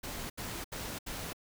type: noise bursts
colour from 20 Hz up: pink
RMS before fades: -40 dBFS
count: 4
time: 0.03-1.332 s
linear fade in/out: 10 ms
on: 270 ms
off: 74 ms
effects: none